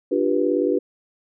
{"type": "chord", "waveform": "sine", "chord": "G dominant seventh", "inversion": "second", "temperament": "just", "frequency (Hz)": [294, 352.8, 392, 490], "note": ["D4", "F4", "G4", "B4"], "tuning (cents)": [2, 18, 0, -14], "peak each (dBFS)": -23, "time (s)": [0.11, 0.79], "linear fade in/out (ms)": 10, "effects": []}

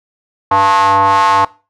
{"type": "ring-modulated tone", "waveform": "square", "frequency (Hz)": 97.8, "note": "G2", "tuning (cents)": -4, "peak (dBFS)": -6, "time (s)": [0.51, 1.45], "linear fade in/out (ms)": 5, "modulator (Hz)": 979, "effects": ["noise-tail reverb RT60 0.3 s tail -19 dB re dry", "low-pass 6000 Hz 12 dB/octave"]}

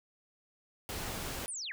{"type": "noise", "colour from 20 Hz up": "pink", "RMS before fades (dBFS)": -39, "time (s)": [0.89, 1.46], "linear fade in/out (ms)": 0}
{"type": "linear sweep", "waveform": "sine", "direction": "down", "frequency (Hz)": [10000, 1568], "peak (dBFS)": -37, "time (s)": [1.48, 1.72], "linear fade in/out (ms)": 0}
{"effects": []}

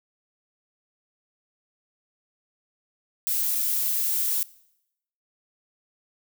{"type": "noise with dropouts", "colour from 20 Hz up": "violet", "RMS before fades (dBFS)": -25, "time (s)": [3.27, 4.43], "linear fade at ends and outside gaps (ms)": 0, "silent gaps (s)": [3.55, 3.554], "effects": ["noise-tail reverb RT60 0.8 s tail -21 dB re dry"]}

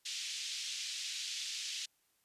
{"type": "band-pass noise", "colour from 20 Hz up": "pink", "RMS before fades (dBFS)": -41, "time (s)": [0.05, 1.86], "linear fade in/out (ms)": 10, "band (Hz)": [2800, 6900], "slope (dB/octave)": 24, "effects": ["white hiss -75 dBFS RMS until 2.24 s", "resampled to 32000 Hz"]}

